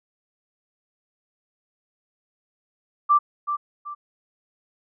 sine tone with echo, 1174.7 Hz, D6, in tune, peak -13 dBFS, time 3.09-3.19 s, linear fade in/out 20 ms, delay 380 ms, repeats 2, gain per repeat -9 dB, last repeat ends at 3.95 s, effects none

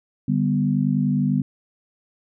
sine chord, G major, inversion second, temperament equal, 146.83 / 196 / 246.9 Hz, D3 / G3 / B3, 0 / 0 / 0 cents, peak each -22 dBFS, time 0.28-1.42 s, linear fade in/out 5 ms, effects none

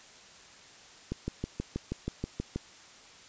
click train, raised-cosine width 3 ms, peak -19 dBFS, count 10, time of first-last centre 1.12-2.56 s, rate 6.25 Hz, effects white hiss -53 dBFS RMS until 3.28 s + resampled to 16000 Hz

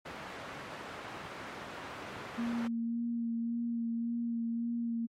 white low-pass noise, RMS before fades -44 dBFS, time 0.05-2.68 s, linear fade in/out 10 ms, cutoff 1600 Hz, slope 12 dB/octave
clicks, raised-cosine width 3 ms, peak -36 dBFS, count 5, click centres 1.253 / 1.618 / 2.166 / 2.464 / 2.522 s
sine tone with vibrato, 233.1 Hz, A#3, in tune, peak -31 dBFS, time 2.37-5.07 s, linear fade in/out 20 ms, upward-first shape sine, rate 1.8 Hz, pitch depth 18 cents each way
effects high-pass 80 Hz 12 dB/octave + MP3 64 kbps

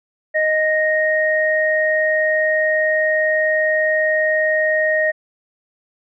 sine tone pair together, 622.3 / 1864.8 Hz, D#5 / A#6, 0 / 0 cents, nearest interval octave + perfect fifth, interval 1900 cents, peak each -17 dBFS, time 0.34-5.12 s, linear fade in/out 20 ms, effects none

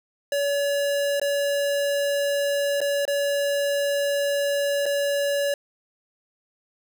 square tone with dropouts, 568 Hz, C#5, 42 cents sharp, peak -22 dBFS, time 0.32-5.54 s, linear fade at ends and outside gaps 2 ms, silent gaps 1.198-1.215 / 2.805-2.814 / 3.053-3.078 / 4.857-4.862 s, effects none

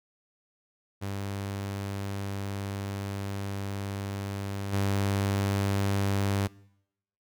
sawtooth tone with level steps, 99.2 Hz, G2, 21 cents sharp, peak -28 / -21 dBFS, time 1.01-6.48 s, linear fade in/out 20 ms, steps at 4.72 s, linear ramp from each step 20 ms, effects noise-tail reverb RT60 0.8 s tail -23 dB re dry

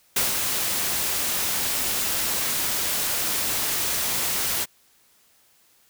white noise with ADSR envelope, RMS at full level -21 dBFS, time 0.16-4.66 s, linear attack 5 ms, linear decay 160 ms, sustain -4 dB, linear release 33 ms, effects white hiss -60 dBFS RMS until 5.89 s

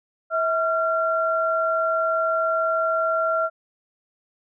sine tone pair together, 648.4 / 1373 Hz, E5 / F6, -29 / -30 cents, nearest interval octave + minor second, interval 1299 cents, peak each -22 dBFS, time 0.3-3.5 s, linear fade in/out 50 ms, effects none

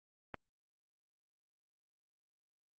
click, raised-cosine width 0.5 ms, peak -26 dBFS, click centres 0.343 s, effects Opus 32 kbps

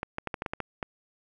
clicks, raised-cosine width 0.5 ms, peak -16 dBFS, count 9, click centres 0.031 / 0.184 / 0.273 / 0.342 / 0.421 / 0.462 / 0.535 / 0.603 / 0.828 s, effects none

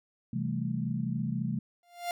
sine chord, A minor seventh, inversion first, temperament equal, 130.81 / 164.81 / 196 / 220 Hz, C3 / E3 / G3 / A3, 0 / 0 / 0 / 0 cents, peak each -34 / -35 / -36 / -34 dBFS, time 0.33-1.59 s, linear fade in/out 5 ms
45% pulse tone with exponential growth, 698.5 Hz, F5, in tune, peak -28 dBFS, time 1.83-2.11 s, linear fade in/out 1 ms, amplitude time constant 60 ms
effects none

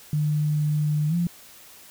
sine tone with pitch glide, 150.3 to 172.65 Hz, D3 to F3, +40 to -20 cents, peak -20 dBFS, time 0.13-1.27 s, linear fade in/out 2 ms, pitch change +240 cents, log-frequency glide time 1.08-1.15 s, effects white hiss -48 dBFS RMS until 1.9 s

